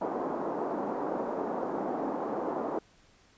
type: band-pass noise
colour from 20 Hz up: pink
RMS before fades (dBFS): -33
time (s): 0.01-2.79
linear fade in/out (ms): 5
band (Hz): 250 to 1000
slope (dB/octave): 24
effects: pink hiss -62 dBFS RMS until 3.37 s + resampled to 16000 Hz